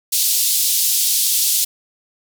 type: band-pass noise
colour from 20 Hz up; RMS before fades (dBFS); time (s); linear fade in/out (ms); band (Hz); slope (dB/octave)
white; -17; 0.12-1.65; 10; 3500 to 16000; 24
effects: none